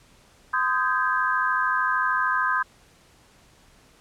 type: chord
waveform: sine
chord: Ab major seventh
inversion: first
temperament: equal with one note detuned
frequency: 1026.2 / 1244.5 / 1568 / 1661.2 Hz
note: C6 / Eb6 / G6 / Ab6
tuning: -34 / 0 / 0 / 0 cents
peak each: -25 / -26 / -25 / -30 dBFS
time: 0.53-2.63 s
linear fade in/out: 10 ms
effects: pink hiss -56 dBFS RMS until 4 s + low-pass 10000 Hz 12 dB/octave